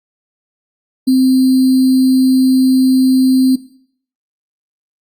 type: tone with sample-and-hold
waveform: sine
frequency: 260 Hz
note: C4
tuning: 11 cents flat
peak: -7 dBFS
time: 1.07-3.56 s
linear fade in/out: 10 ms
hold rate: 4410 Hz
effects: noise-tail reverb RT60 0.6 s tail -18 dB re dry + Opus 48 kbps